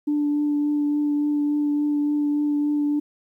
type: tone with vibrato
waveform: sine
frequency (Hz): 293.7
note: D4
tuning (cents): 0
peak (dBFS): -18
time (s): 0.07-3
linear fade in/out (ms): 10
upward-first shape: triangle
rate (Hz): 3.5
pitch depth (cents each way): 14
effects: tanh soft clip ceiling -15 dBFS + 10-bit